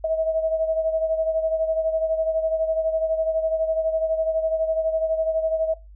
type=beating tone pair; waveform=sine; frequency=640 / 652 Hz; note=D#5 / E5; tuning=+49 / -19 cents; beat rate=12 Hz; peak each=-21 / -27 dBFS; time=0.04-5.74 s; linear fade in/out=5 ms; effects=noise-tail reverb RT60 0.2 s tail -17 dB re dry + added 50 Hz sine -42 dBFS peak until 5.95 s